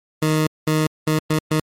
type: tone bursts at uneven times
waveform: 20% pulse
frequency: 155.56 Hz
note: D#3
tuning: in tune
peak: -11 dBFS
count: 5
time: 0.22-0.47 / 0.67-0.87 / 1.07-1.19 / 1.3-1.39 / 1.51-1.6 s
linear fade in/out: 5 ms
effects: MP3 64 kbps